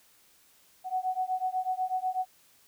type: beating tone pair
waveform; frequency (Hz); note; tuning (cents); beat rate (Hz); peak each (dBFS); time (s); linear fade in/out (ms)
sine; 740 / 748.1; F#5 / F#5; 0 / +19; 8.1; -31; 0.84-2.26; 50
effects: white hiss -62 dBFS RMS until 2.67 s